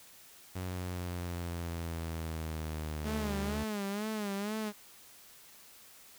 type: exponential sweep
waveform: sawtooth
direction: down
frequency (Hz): 92.5 to 72.6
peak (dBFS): -32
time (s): 0.55-3.64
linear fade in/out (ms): 10
type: tone with vibrato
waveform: sawtooth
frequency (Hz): 207.7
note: G#3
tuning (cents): 0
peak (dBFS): -30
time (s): 3.03-4.73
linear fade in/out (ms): 50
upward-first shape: sine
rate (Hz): 2.1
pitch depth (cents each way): 92
effects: white hiss -56 dBFS RMS until 6.18 s